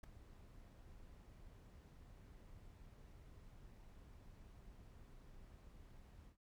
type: noise with ADSR envelope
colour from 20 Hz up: brown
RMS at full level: -44 dBFS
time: 0.03-6.37 s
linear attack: 10 ms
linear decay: 4 ms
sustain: -16 dB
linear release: 97 ms
effects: noise-tail reverb RT60 0.1 s tail -17 dB re dry